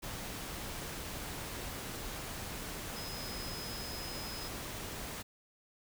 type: tone in noise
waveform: sine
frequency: 5080 Hz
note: D#8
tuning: 35 cents sharp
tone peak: -45 dBFS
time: 2.95-4.49 s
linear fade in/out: 20 ms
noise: pink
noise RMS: -42 dBFS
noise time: 0.02-5.23 s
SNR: -6 dB
effects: none